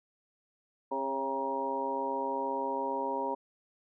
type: harmonic tone with a mistuned harmonic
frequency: 134.9 Hz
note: C#3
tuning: 47 cents flat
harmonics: 2 / 3 / 4 / 5 / 6 / 7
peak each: -40 / -38 / -37 / -44 / -41 / -33 dBFS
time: 0.91-3.35 s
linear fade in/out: 10 ms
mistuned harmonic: 4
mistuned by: +24 cents
effects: none